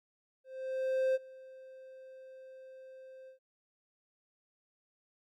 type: tone with ADSR envelope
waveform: triangle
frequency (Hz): 523.3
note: C5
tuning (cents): 0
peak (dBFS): -24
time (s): 0.44-3.39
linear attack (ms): 710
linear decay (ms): 29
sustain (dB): -23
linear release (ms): 110
effects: Opus 48 kbps